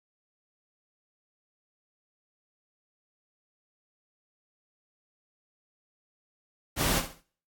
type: noise with echo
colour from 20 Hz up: pink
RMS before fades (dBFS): -26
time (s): 6.76-7.03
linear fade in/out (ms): 50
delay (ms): 66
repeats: 3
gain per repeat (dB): -11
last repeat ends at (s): 7.228
effects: noise-tail reverb RT60 0.5 s tail -23 dB re dry + AAC 64 kbps